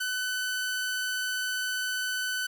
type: tone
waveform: sawtooth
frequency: 1505 Hz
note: F#6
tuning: 29 cents sharp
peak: -25 dBFS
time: 0-2.47 s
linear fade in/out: 10 ms
effects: 10-bit